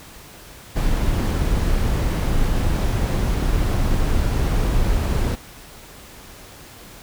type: noise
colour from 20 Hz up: brown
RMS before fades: -19 dBFS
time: 0.75-5.36 s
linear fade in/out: 20 ms
effects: pink hiss -42 dBFS RMS until 7.02 s